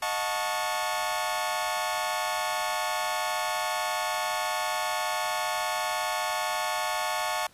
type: chord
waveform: sawtooth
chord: D# half-diminished seventh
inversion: none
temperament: equal with one note detuned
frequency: 622.3 / 721.8 / 880 / 1108.7 Hz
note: D#5 / F#5 / A5 / C#6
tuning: 0 / -43 / 0 / 0 cents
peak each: -31 / -29 / -28 / -29 dBFS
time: 0.02-7.47 s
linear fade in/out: 5 ms
effects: pink hiss -57 dBFS RMS until 7.53 s + resampled to 32000 Hz